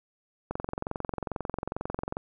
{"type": "click train", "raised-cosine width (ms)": 1, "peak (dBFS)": -17, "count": 38, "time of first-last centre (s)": [0.51, 2.169], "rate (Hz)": 22.3, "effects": []}